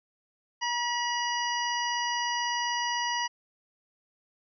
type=harmonic tone with a mistuned harmonic; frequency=967 Hz; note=B5; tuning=37 cents flat; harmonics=1 / 2 / 3 / 5 / 6; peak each=-30 / -33 / -35 / -37 / -38 dBFS; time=0.61-3.28 s; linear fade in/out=20 ms; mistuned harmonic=1; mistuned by=-21 cents; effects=none